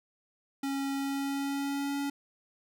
square tone with pitch glide, 275 to 281.4 Hz, C#4 to C#4, -14 to +26 cents, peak -31 dBFS, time 0.63-2.1 s, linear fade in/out 5 ms, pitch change +40 cents, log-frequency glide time 0.94-1.97 s, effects none

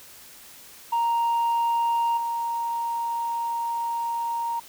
sine tone with level steps, 932.3 Hz, A#5, in tune, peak -18 / -24 dBFS, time 0.92-4.6 s, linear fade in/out 10 ms, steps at 2.17 s, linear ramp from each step 5 ms, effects tanh soft clip ceiling -19 dBFS + white hiss -47 dBFS RMS until 4.68 s

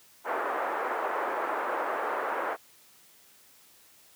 white band-pass noise, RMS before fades -31 dBFS, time 0.24-2.57 s, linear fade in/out 50 ms, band 380 to 1400 Hz, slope 24 dB/octave, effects white hiss -58 dBFS RMS until 4.15 s + high-pass 80 Hz 12 dB/octave

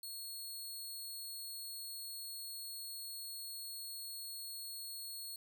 15% pulse tone, 4327 Hz, C#8, 43 cents flat, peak -37 dBFS, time 0.03-5.36 s, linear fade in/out 2 ms, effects 12-bit

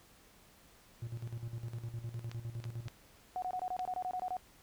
triangle tone with tremolo, 116.54 Hz, A#2, in tune, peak -35 dBFS, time 1.02-2.88 s, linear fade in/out 5 ms, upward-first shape square, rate 9.8 Hz, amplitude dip 70%
clicks, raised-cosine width 0.2 ms, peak -29 dBFS, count 4, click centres 2.315 / 2.641 / 2.883 / 3.794 s
sine tone bursts, 735 Hz, F#5, 12 cents flat, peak -34 dBFS, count 12, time 3.36-4.368 s, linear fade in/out 0 ms, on 62 ms, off 24 ms
effects pink hiss -62 dBFS RMS until 4.62 s

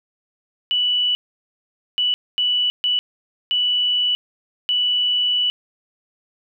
sine tone bursts at uneven times, 2960 Hz, F#7, in tune, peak -16 dBFS, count 6, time 0.71-1.15 / 1.98-2.14 / 2.38-2.7 / 2.84-2.99 / 3.51-4.15 / 4.69-5.5 s, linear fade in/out 0 ms, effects none

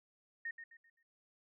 sine tone with echo, 1846 Hz, A#6, 17 cents flat, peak -38 dBFS, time 0.45-0.51 s, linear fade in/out 5 ms, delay 130 ms, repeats 4, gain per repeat -9 dB, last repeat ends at 1.03 s, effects none

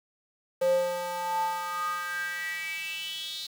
square tone with high-pass filter sweep, 176.2 Hz, F3, 16 cents sharp, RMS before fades -31 dBFS, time 0.61-3.47 s, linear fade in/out 10 ms, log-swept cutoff 490 to 4000 Hz, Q 7.5, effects 8-bit

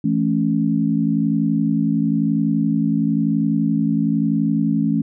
sine chord, A major, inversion second, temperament equal with one note detuned, 164.81 / 216.2 / 277.2 Hz, E3 / A3 / C#4, 0 / -30 / 0 cents, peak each -21 / -19 / -20 dBFS, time 0.04-5.02 s, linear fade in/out 5 ms, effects none

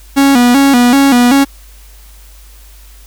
45% pulse tone with vibrato, 259.5 Hz, C4, 14 cents flat, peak -5 dBFS, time 0.16-1.45 s, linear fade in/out 20 ms, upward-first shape square, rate 2.6 Hz, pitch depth 110 cents each way, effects added 50 Hz sine -35 dBFS peak until 3.06 s + white hiss -43 dBFS RMS until 3.06 s

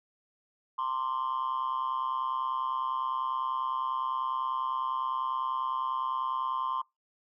sine tone with amplitude modulation, 1046.5 Hz, C6, in tune, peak -23 dBFS, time 0.78-6.82 s, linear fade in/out 10 ms, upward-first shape sine, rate 130 Hz, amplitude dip 95%, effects noise-tail reverb RT60 0.2 s tail -25 dB re dry + tanh soft clip ceiling -24 dBFS

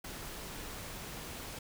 pink noise, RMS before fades -44 dBFS, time 0.04-1.59 s, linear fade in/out 5 ms, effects none

